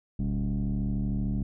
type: tone with frequency modulation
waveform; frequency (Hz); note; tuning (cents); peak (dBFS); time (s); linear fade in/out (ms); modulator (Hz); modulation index
sine; 125.2; B2; +24; -24; 0.19-1.43; 5; 73.2; 1.6
effects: tanh soft clip ceiling -23 dBFS